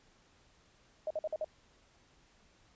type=tone bursts; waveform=sine; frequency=622.3 Hz; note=D#5; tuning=in tune; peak=-32 dBFS; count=5; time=1.07-1.445 s; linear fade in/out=2 ms; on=35 ms; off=50 ms; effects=pink hiss -66 dBFS RMS until 2.75 s + resampled to 16000 Hz